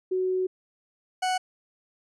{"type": "tone pair in turn", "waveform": ["sine", "40% pulse"], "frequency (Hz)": [371.5, 740.9], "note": ["F#4", "F#5"], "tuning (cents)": [7, 2], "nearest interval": "octave", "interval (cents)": 1195, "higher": "second", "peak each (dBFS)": -23, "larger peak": "neither", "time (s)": [[0.11, 0.47], [1.22, 1.38]], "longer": "first", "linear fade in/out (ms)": 10, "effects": ["resampled to 22050 Hz"]}